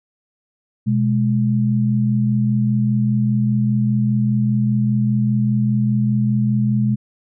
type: tone pair together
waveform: sine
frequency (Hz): 124.6 / 209.6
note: B2 / G#3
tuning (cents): +16 / +16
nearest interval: major sixth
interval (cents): 900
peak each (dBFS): -17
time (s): 0.86-6.96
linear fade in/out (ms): 20
effects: none